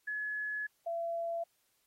sine tone pair in turn, 1700 / 674.6 Hz, G#6 / E5, +40 / +40 cents, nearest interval octave + major third, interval 1600 cents, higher first, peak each -34 / -33 dBFS, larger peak second, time 0.07-0.67 / 0.86-1.44 s, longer first, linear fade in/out 10 ms, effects white hiss -75 dBFS RMS until 1.86 s + AAC 48 kbps

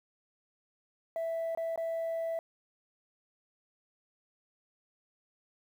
sine tone with dropouts, 659.3 Hz, E5, in tune, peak -29 dBFS, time 1.16-2.39 s, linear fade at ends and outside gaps 1 ms, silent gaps 1.55-1.574 / 1.759-1.776 s, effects tanh soft clip ceiling -30 dBFS + 10-bit

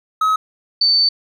triangle / sine tone pair in turn, 1277 / 4541 Hz, D#6 / C#8, +45 / +41 cents, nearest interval octave + minor seventh, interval 2196 cents, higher second, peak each -11 dBFS, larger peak neither, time 0.21-0.36 / 0.81-1.09 s, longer second, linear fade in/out 5 ms, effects none

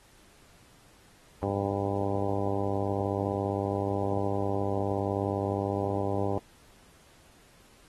harmonic tone, 99.5 Hz, G2, 26 cents sharp, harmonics 1 / 2 / 3 / 4 / 5 / 6 / 7 / 8 / 9 / 10, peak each -33 / -37 / -35 / -34 / -36 / -36 / -41 / -37 / -44 / -44 dBFS, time 1.43-6.38 s, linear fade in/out 0 ms, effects pink hiss -59 dBFS RMS until 7.88 s + AAC 32 kbps

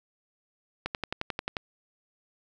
click train, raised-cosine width 0.3 ms, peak -14 dBFS, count 9, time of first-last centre 0.86-1.568 s, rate 11.3 Hz, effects none

